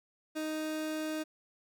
30% pulse tone, 311.1 Hz, D#4, in tune, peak -31 dBFS, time 0.35-1.24 s, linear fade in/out 20 ms, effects none

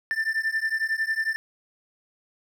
triangle beating tone pair, 1774 / 1785 Hz, A6 / A6, +14 / +24 cents, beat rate 11 Hz, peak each -25 dBFS, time 0.11-1.36 s, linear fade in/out 0 ms, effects none

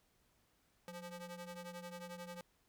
sawtooth ring-modulated tone, 349.2 Hz, F4, in tune, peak -40 dBFS, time 0.88-2.41 s, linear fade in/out 0 ms, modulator 169 Hz, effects pink hiss -75 dBFS RMS until 2.68 s

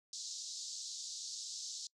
white band-pass noise, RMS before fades -45 dBFS, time 0.13-1.87 s, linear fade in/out 2 ms, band 3900 to 7200 Hz, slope 48 dB/octave, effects noise-tail reverb RT60 0.1 s tail -25 dB re dry

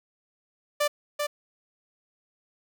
sawtooth tone with echo, 589 Hz, D5, 5 cents sharp, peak -18 dBFS, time 0.8-0.88 s, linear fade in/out 10 ms, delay 390 ms, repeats 1, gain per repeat -4 dB, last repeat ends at 1.27 s, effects none

